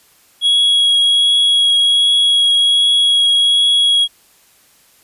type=tone with vibrato; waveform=triangle; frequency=3322 Hz; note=G#7; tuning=in tune; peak=-8 dBFS; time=0.41-4.08 s; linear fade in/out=50 ms; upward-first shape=triangle; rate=1.3 Hz; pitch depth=10 cents each way; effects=white hiss -51 dBFS RMS until 5.03 s + resampled to 32000 Hz